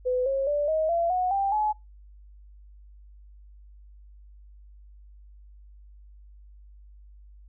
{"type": "tone with pitch steps", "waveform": "sine", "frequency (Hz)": [503, 542.2, 584.5, 630.1, 679.2, 732.2, 789.3, 850.8], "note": ["B4", "C#5", "D5", "D#5", "F5", "F#5", "G5", "G#5"], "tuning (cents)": [32, -38, -8, 22, -48, -18, 12, 42], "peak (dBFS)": -22, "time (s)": [0.05, 1.73], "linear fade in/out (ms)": 20, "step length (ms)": 210, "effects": ["noise-tail reverb RT60 0.2 s tail -22 dB re dry", "added 50 Hz sine -47 dBFS peak until 7.48 s"]}